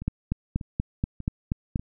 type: two click trains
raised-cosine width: 5 ms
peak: -12 / -23 dBFS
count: 8 / 4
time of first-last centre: 0.08-1.759 / 0.02-1.795 s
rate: 4.17 / 1.69 Hz
effects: none